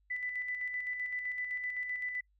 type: tone with tremolo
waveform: sine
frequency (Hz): 1992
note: B6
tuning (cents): +14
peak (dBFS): -33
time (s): 0.1-2.21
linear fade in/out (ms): 10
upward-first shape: square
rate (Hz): 7.8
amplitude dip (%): 40
effects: noise-tail reverb RT60 0.1 s tail -26 dB re dry + added 50 Hz sine -68 dBFS peak until 2.39 s